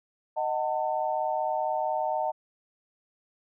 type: chord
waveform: sine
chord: D# diminished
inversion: none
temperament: just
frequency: 622.3 / 746.7 / 896 Hz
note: D#5 / F#5 / A5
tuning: 0 / +16 / +31 cents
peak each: -30 dBFS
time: 0.36-2.32 s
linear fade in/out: 20 ms
effects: none